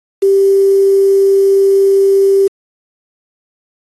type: tone with quantisation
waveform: sine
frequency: 392 Hz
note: G4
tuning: in tune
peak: -6 dBFS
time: 0.22-2.48 s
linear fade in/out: 10 ms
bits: 5
effects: AAC 32 kbps